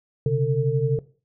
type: tone cluster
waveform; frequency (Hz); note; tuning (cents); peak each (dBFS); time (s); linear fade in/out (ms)
sine; 129.9 / 141.8 / 450.1; C3 / C#3 / A4; -12 / +40 / +39; -23; 0.26-0.99; 2
effects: noise-tail reverb RT60 0.4 s tail -19 dB re dry